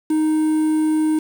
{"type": "tone with quantisation", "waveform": "triangle", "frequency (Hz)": 311.1, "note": "D#4", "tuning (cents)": 0, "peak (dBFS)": -13, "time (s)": [0.1, 1.19], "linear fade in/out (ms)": 5, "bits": 6, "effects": []}